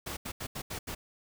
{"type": "noise bursts at uneven times", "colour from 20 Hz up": "pink", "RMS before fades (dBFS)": -38, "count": 6, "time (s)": [[0.06, 0.17], [0.25, 0.32], [0.4, 0.47], [0.55, 0.62], [0.7, 0.79], [0.87, 0.95]], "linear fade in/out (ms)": 10, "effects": []}